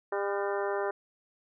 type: harmonic tone with a mistuned harmonic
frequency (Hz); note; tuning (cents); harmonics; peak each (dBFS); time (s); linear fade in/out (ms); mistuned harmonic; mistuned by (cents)
200.5; G3; +39; 2 / 3 / 4 / 5 / 6 / 7 / 8 / 9; -31 / -35 / -37 / -39 / -41 / -42 / -43 / -44; 0.12-0.91; 5; 8; -78
effects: none